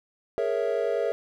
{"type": "chord", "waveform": "triangle", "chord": "A# half-diminished seventh", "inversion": "third", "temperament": "equal", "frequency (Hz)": [415.3, 466.2, 554.4, 659.3], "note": ["G#4", "A#4", "C#5", "E5"], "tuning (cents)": [0, 0, 0, 0], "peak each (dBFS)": [-28, -26, -28, -28], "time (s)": [0.38, 1.12], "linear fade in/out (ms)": 0, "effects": []}